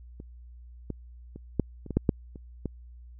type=clicks; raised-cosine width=3 ms; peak=-29 / -20 / -28 / -10 / -28 / -20 / -9 / -8 / -30 / -18 dBFS; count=10; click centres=0.201 / 0.903 / 1.36 / 1.597 / 1.863 / 1.907 / 1.97 / 2.092 / 2.358 / 2.657 s; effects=added 60 Hz sine -45 dBFS peak until 3.19 s